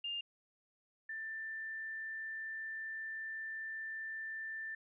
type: tone pair in turn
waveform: sine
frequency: 2810 / 1777.4 Hz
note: F7 / A6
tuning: +10 / +17 cents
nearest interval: minor sixth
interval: 793 cents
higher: first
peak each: -37 / -40 dBFS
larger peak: first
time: 0.04-0.21 / 1.09-4.75 s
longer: second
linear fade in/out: 5 ms
effects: none